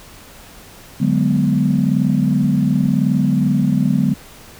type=chord; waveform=sine; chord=G# half-diminished seventh; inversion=second; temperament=equal; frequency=146.83 / 185 / 207.7 / 246.9 Hz; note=D3 / F#3 / G#3 / B3; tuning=0 / 0 / 0 / 0 cents; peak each=-18 dBFS; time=1-4.14 s; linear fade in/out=10 ms; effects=tanh soft clip ceiling -3 dBFS + pink hiss -41 dBFS RMS until 4.59 s